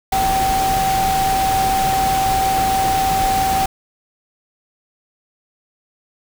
sine tone in noise, 770 Hz, G5, 31 cents flat, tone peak -15 dBFS, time 0.12-3.66 s, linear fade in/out 5 ms, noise pink, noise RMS -23 dBFS, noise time 0.12-3.66 s, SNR +5 dB, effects none

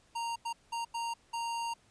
square tone bursts at uneven times, 929 Hz, A#5, 6 cents flat, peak -34 dBFS, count 5, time 0.15-0.36 / 0.45-0.53 / 0.72-0.85 / 0.94-1.14 / 1.33-1.74 s, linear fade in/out 10 ms, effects pink hiss -66 dBFS RMS until 1.9 s + resampled to 22050 Hz

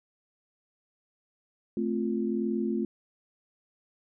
sine chord, F major, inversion first, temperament equal, 220 / 261.6 / 349.2 Hz, A3 / C4 / F4, 0 / 0 / 0 cents, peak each -29 / -33 / -31 dBFS, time 1.77-2.85 s, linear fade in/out 2 ms, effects none

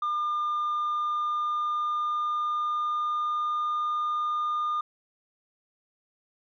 sine tone with pitch glide, 1204 to 1213.8 Hz, D6 to D#6, +43 to -43 cents, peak -23 dBFS, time 0.02-4.81 s, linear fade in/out 5 ms, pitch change +14 cents, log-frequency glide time 0.51-3.8 s, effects tanh soft clip ceiling -24 dBFS

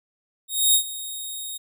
10% pulse tone with ADSR envelope, 3732 Hz, A#7, 1 cent sharp, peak -6 dBFS, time 0.48-1.58 s, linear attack 260 ms, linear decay 89 ms, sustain -17 dB, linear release 14 ms, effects none

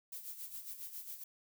violet noise with tremolo, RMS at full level -44 dBFS, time 0.12-1.24 s, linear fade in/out 5 ms, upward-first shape sine, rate 7.3 Hz, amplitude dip 65%, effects none

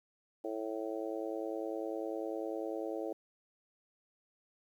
harmonic tone, 110 Hz, A2, in tune, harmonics 3 / 4 / 5 / 6 / 7, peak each -40 / -41 / -41 / -45 / -48 dBFS, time 0.44-3.13 s, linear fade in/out 5 ms, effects 11-bit

